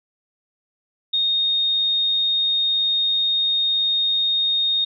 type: tone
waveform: sine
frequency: 3701 Hz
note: A#7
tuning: 13 cents flat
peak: -17 dBFS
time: 1.13-4.85 s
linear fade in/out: 10 ms
effects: none